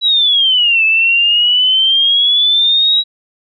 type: exponential two-way sweep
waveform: sine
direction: down then up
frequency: 3937 to 2611 to 3867 Hz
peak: -8 dBFS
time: 0.01-3.04 s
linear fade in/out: 50 ms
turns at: 0.84 s
effects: none